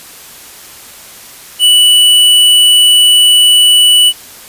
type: tone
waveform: square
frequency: 2960 Hz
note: F#7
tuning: in tune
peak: -4 dBFS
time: 1.59-4.13 s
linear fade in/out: 50 ms
effects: white hiss -33 dBFS RMS until 4.48 s + resampled to 32000 Hz